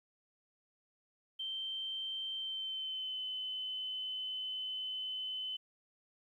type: tone with pitch glide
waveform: sine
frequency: 3125 to 3036 Hz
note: G7 to F#7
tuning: -6 to +44 cents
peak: -37 dBFS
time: 1.39-5.57 s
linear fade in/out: 10 ms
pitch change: -50 cents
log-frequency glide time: 2.36-3.2 s
effects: 12-bit